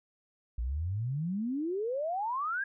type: exponential sweep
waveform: sine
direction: up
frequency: 55 to 1661.2 Hz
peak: -30 dBFS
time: 0.58-2.64 s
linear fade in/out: 5 ms
effects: none